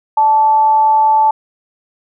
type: tone with amplitude modulation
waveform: sine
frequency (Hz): 875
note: A5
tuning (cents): -10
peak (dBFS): -6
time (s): 0.17-1.31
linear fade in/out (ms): 5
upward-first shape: sine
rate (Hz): 274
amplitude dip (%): 30
effects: none